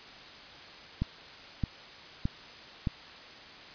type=click train; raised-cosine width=5 ms; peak=-16 dBFS; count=4; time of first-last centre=1.02-2.872 s; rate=1.62 Hz; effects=white hiss -48 dBFS RMS until 3.74 s + resampled to 11025 Hz